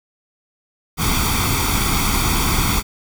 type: noise with comb filter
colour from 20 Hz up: pink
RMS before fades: -18 dBFS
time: 0.97-2.83 s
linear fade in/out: 50 ms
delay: 0.87 ms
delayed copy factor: +0.75
effects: none